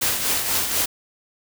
white noise with tremolo, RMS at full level -20 dBFS, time 0.01-0.86 s, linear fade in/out 10 ms, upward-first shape triangle, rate 4.1 Hz, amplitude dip 55%, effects none

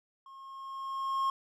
triangle tone with level ramp, 1078 Hz, C#6, 49 cents flat, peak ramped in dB -47 to -24 dBFS, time 0.26-1.3 s, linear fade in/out 2 ms, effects none

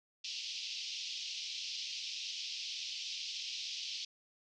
white band-pass noise, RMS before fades -42 dBFS, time 0.24-4.05 s, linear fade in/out 5 ms, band 2600 to 5600 Hz, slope 48 dB/octave, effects none

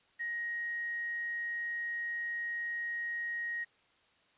sine tone with quantisation, 1881 Hz, A#6, 15 cents sharp, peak -34 dBFS, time 0.19-3.65 s, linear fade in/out 20 ms, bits 9, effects white hiss -68 dBFS RMS until 4.37 s + resampled to 8000 Hz

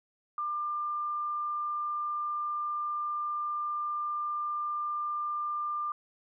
sine tone, 1195 Hz, D6, 30 cents sharp, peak -30 dBFS, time 0.38-5.92 s, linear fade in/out 2 ms, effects none

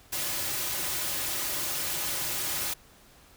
white noise with comb filter, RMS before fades -31 dBFS, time 0.12-2.74 s, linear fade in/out 10 ms, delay 4.4 ms, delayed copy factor -0.55, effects pink hiss -56 dBFS RMS until 3.36 s

